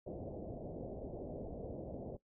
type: low-pass noise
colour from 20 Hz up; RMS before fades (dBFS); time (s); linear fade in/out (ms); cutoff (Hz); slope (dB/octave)
white; -45; 0.06-2.17; 10; 640; 48
effects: noise-tail reverb RT60 0.1 s tail -18 dB re dry